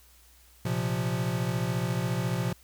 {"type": "chord", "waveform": "square", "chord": "Bb suspended second", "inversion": "none", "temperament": "equal", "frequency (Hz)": [116.54, 130.81, 174.61], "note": ["Bb2", "C3", "F3"], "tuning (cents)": [0, 0, 0], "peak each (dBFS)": -32, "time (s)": [0.65, 2.53], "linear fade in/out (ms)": 5, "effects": ["added 60 Hz sine -58 dBFS peak until 2.63 s", "white hiss -59 dBFS RMS until 2.63 s"]}